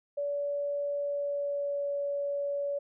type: tone with pitch glide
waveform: sine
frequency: 573 to 568.1 Hz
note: D5 to C#5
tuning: -43 to +42 cents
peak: -29 dBFS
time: 0.17-2.79 s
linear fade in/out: 10 ms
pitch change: -15 cents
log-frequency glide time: 0.95-1.92 s
effects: none